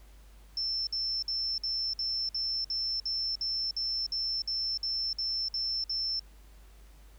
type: tone bursts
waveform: sine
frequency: 5340 Hz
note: E8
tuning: 22 cents sharp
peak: -29 dBFS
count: 16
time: 0.57-6.195 s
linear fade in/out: 2 ms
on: 300 ms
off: 55 ms
effects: added 50 Hz sine -51 dBFS peak until 7.18 s + pink hiss -62 dBFS RMS until 7.18 s